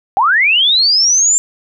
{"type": "linear sweep", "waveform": "sine", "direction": "up", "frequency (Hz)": [730, 7350], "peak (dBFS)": -8, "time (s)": [0.17, 1.38], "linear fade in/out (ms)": 0, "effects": []}